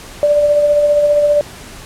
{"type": "tone with tremolo", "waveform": "sine", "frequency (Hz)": 587.3, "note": "D5", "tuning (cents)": 0, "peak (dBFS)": -7, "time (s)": [0.23, 1.41], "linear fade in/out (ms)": 0, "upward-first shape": "sine", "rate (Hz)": 15, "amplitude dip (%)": 35, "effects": ["pink hiss -34 dBFS RMS until 1.85 s", "low-pass 11000 Hz 12 dB/octave"]}